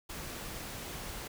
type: noise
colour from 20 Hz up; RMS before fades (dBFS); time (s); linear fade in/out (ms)
pink; -42; 0.09-1.28; 10
effects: none